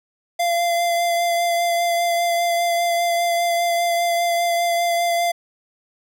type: tone with vibrato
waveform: square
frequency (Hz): 688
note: F5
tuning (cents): -26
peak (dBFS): -18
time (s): 0.39-5.32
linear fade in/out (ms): 10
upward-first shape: sine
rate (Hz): 5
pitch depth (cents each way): 15
effects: none